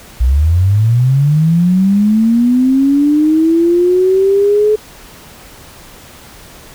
sine linear sweep, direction up, 58 to 430 Hz, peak -7 dBFS, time 0.2-4.76 s, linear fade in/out 10 ms, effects pink hiss -37 dBFS RMS until 6.74 s

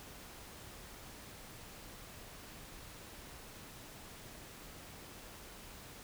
silence, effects pink hiss -52 dBFS RMS until 6.03 s

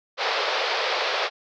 pink band-pass noise, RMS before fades -25 dBFS, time 0.17-1.3 s, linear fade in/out 50 ms, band 440 to 5000 Hz, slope 48 dB/octave, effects none

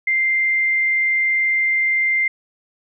sine tone, 2093 Hz, C7, in tune, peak -15 dBFS, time 0.07-2.28 s, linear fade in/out 5 ms, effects none

